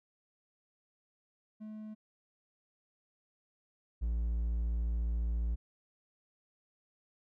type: tone pair in turn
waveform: triangle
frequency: 215.1 / 57.22 Hz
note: A3 / A#1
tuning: -39 / -31 cents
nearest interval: octave + major seventh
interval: 2292 cents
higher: first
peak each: -40 / -28 dBFS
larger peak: second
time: 1.6-1.95 / 4.01-5.56 s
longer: second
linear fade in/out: 20 ms
effects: none